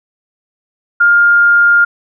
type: tone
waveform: sine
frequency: 1408 Hz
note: F6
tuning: 14 cents sharp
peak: -5 dBFS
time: 1-1.85 s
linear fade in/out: 10 ms
effects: none